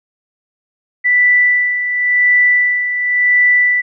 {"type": "tone with tremolo", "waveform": "sine", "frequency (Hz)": 1975.5, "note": "B6", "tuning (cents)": 0, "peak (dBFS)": -7, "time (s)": [1.04, 3.82], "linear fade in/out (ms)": 20, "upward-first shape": "sine", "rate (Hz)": 0.93, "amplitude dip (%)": 60, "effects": []}